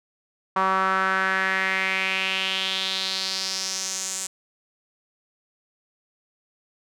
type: tone with band-pass filter sweep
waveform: sawtooth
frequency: 190 Hz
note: F#3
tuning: 46 cents sharp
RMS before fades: -25 dBFS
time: 0.56-4.27 s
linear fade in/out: 5 ms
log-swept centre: 1100 to 7600 Hz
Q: 3.7
effects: none